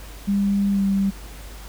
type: tone with pitch glide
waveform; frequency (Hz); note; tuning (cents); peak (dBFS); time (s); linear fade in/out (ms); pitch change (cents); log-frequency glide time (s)
sine; 200 to 196.22; G3 to G3; +35 to +2; -17; 0.27-1.11; 20; -33; 0.69-0.83
effects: added 50 Hz sine -37 dBFS peak until 1.68 s + pink hiss -43 dBFS RMS until 1.68 s